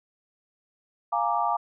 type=chord; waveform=sine; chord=Bb dominant seventh; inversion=second; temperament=equal; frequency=698.5 / 830.6 / 932.3 / 1174.7 Hz; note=F5 / Ab5 / Bb5 / D6; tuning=0 / 0 / 0 / 0 cents; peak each=-28 dBFS; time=1.12-1.57 s; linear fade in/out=10 ms; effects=none